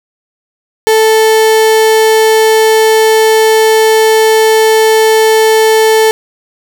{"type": "tone", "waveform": "35% pulse", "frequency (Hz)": 440, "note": "A4", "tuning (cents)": 0, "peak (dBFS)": -3, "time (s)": [0.87, 6.11], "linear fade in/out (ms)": 0, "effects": []}